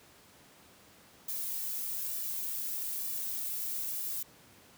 violet noise with flanger, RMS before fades -36 dBFS, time 1.28-4.23 s, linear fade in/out 5 ms, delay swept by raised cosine 1.7 to 2.33 ms, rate 1.1 Hz, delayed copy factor +0.6, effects pink hiss -58 dBFS RMS until 4.77 s + high-pass 100 Hz 12 dB/octave

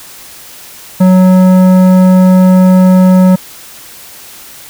sine tone with tanh clipping, 185 Hz, F#3, in tune, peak -4 dBFS, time 1-3.36 s, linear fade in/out 10 ms, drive 13 dB, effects white hiss -32 dBFS RMS until 4.69 s

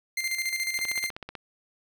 sawtooth tone with tremolo, 2093 Hz, C7, in tune, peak -22 dBFS, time 0.17-1.1 s, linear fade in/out 5 ms, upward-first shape square, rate 14 Hz, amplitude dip 55%
click train, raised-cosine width 0.3 ms, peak -21 dBFS, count 10, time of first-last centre 0.79-1.353 s, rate 16 Hz
effects none

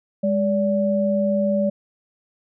sine tone pair together, 204 / 577 Hz, G#3 / D5, -31 / -31 cents, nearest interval octave + tritone, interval 1800 cents, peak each -20 dBFS, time 0.23-1.7 s, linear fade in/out 10 ms, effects none

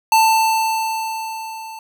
square tone with level ramp, 888 Hz, A5, 16 cents sharp, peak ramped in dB -10 to -32 dBFS, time 0.12-1.79 s, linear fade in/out 2 ms, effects none

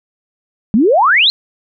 sine exponential sweep, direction up, 196 to 4276 Hz, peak -7 dBFS, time 0.74-1.3 s, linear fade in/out 0 ms, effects none

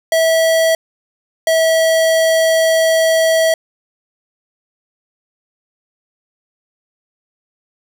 square tone pair in turn, 651 / 648.6 Hz, E5 / E5, -22 / -28 cents, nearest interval unison, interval 6 cents, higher first, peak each -11 dBFS, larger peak neither, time 0.12-0.75 / 1.47-3.54 s, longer second, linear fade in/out 2 ms, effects none

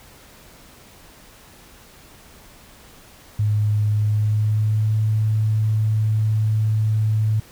sine tone with pitch glide, 105.4 to 108.49 Hz, G#2 to A2, +26 to -24 cents, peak -16 dBFS, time 3.39-7.4 s, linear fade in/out 5 ms, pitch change +50 cents, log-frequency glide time 3.94-4.98 s, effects pink hiss -47 dBFS RMS until 7.51 s

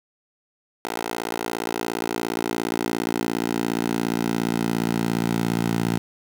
10% pulse tone with high-pass filter sweep, 57.2 Hz, A#1, 32 cents flat, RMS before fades -25 dBFS, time 0.85-5.98 s, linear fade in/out 0 ms, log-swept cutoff 510 to 150 Hz, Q 1.4, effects 7-bit

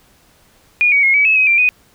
sine tone with pitch steps, 2439 / 2256 / 2158 / 2281 / 2590 / 2531 / 2364 / 2489 Hz, D#7 / C#7 / C#7 / C#7 / E7 / D#7 / D7 / D#7, -35 / +30 / -47 / +49 / -31 / +29 / +11 / 0 cents, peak -9 dBFS, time 0.81-1.69 s, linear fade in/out 0 ms, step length 110 ms, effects pink hiss -52 dBFS RMS until 1.94 s

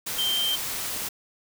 sine tone in noise, 3142 Hz, G7, 3 cents sharp, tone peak -23 dBFS, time 0.18-0.56 s, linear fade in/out 10 ms, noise white, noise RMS -31 dBFS, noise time 0.06-1.09 s, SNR +5 dB, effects none

